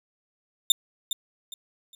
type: tone with echo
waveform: sawtooth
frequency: 3618 Hz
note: A7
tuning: 48 cents sharp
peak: -11 dBFS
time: 0.7-0.72 s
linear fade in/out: 2 ms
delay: 410 ms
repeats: 3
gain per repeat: -11 dB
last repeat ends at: 1.95 s
effects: none